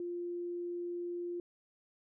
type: tone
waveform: sine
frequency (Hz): 349.2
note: F4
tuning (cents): 0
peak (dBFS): -36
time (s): 0-1.4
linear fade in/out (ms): 2
effects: none